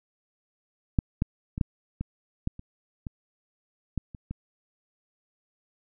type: clicks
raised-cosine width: 5 ms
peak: -9 / -11 / -19 / -11 / -18 / -14 / -28 / -22 / -15 / -28 / -21 dBFS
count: 11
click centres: 0.988 / 1.221 / 1.579 / 1.612 / 2.01 / 2.474 / 2.594 / 3.068 / 3.977 / 4.148 / 4.31 s
effects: none